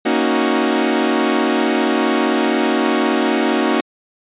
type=chord; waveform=sawtooth; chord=D# minor seventh; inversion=second; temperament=equal with one note detuned; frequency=233.1 / 277.2 / 312.4 / 370 Hz; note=A#3 / C#4 / D#4 / F#4; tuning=0 / 0 / +7 / 0 cents; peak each=-16 dBFS; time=0.05-3.81 s; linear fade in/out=10 ms; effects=resampled to 8000 Hz